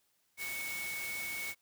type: tone in noise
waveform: sine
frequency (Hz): 2217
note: C#7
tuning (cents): 0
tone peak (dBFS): -38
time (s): 0.37-1.55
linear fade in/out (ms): 50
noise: white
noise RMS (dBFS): -43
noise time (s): 0.37-1.55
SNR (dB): +2
effects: white hiss -75 dBFS RMS until 1.61 s